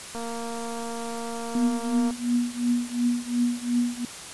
click train, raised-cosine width 1 ms, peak -22 dBFS, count 455, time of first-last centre 0.15-2.107 s, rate 232 Hz
sine tone with tremolo, 241.8 Hz, B3, 36 cents flat, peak -18 dBFS, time 1.55-4.05 s, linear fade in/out 2 ms, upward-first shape triangle, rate 2.8 Hz, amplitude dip 95%
effects white hiss -39 dBFS RMS until 4.33 s + resampled to 24000 Hz

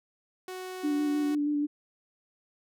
sawtooth tone, 370 Hz, F#4, in tune, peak -33 dBFS, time 0.48-1.35 s, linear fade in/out 2 ms
sine tone with vibrato, 293.7 Hz, D4, in tune, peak -25 dBFS, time 0.83-1.67 s, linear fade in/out 20 ms, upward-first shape square, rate 6.3 Hz, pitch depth 15 cents each way
effects none

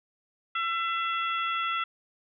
harmonic tone, 672 Hz, E5, 33 cents sharp, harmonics 2 / 3 / 4 / 5, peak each -28 / -36 / -35 / -37 dBFS, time 0.55-1.84 s, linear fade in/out 5 ms, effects none

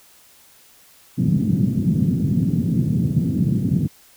pink band-pass noise, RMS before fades -19 dBFS, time 1.17-3.88 s, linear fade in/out 20 ms, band 130 to 220 Hz, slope 24 dB/octave, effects white hiss -51 dBFS RMS until 4.16 s

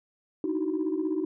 sine tone cluster, 304.4 / 320.5 / 374.4 Hz, D#4 / E4 / F#4, -38 / -49 / +20 cents, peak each -29 / -29 / -30 dBFS, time 0.44-1.25 s, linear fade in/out 2 ms, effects tanh soft clip ceiling -20 dBFS

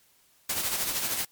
white noise with tremolo, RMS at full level -27 dBFS, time 0.49-1.25 s, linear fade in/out 5 ms, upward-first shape triangle, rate 13 Hz, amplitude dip 55%, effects white hiss -63 dBFS RMS until 1.31 s + MP3 96 kbps

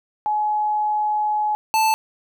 sine / square tone pair in turn, 846 / 879.3 Hz, G#5 / A5, +32 / -1 cents, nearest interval minor second, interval 67 cents, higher second, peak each -18 / -16 dBFS, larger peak second, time 0.26-1.55 / 1.74-1.94 s, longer first, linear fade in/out 0 ms, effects none

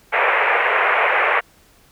white band-pass noise, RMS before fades -17 dBFS, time 0.12-1.41 s, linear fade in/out 20 ms, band 430 to 2400 Hz, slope 48 dB/octave, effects pink hiss -53 dBFS RMS until 1.91 s

